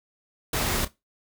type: noise with echo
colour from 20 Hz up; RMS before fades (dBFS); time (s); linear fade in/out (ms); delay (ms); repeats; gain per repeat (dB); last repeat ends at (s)
pink; -26; 0.53-0.85; 5; 30; 1; -15; 0.88
effects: noise-tail reverb RT60 0.2 s tail -17 dB re dry